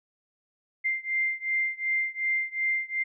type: beating tone pair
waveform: sine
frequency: 2093 / 2095.7 Hz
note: C7 / C7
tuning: 0 / +2 cents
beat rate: 2.7 Hz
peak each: -28 / -29 dBFS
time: 0.84-3.04 s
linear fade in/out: 20 ms
effects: none